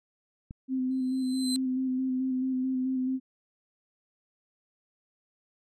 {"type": "click", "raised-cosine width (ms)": 5, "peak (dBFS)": -28, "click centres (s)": 0.509}
{"type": "tone with vibrato", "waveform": "sine", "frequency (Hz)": 258.9, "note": "C4", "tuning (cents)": -18, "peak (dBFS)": -26, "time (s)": [0.68, 3.2], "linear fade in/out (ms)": 50, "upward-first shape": "square", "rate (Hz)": 4.6, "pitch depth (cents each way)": 18}
{"type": "tone with exponential growth", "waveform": "30% pulse", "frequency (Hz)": 4077, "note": "C8", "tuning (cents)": -46, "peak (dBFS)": -25, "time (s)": [0.91, 1.56], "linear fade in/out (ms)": 0, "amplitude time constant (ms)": 140}
{"effects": ["resampled to 32000 Hz"]}